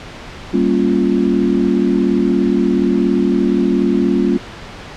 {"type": "chord", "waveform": "sine", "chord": "G half-diminished seventh", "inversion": "none", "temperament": "equal", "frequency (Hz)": [196, 233.1, 277.2, 349.2], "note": ["G3", "Bb3", "Db4", "F4"], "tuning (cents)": [0, 0, 0, 0], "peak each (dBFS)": -17, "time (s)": [0.53, 4.38], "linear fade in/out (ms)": 10, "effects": ["pink hiss -32 dBFS RMS until 4.96 s", "low-pass 4000 Hz 12 dB/octave"]}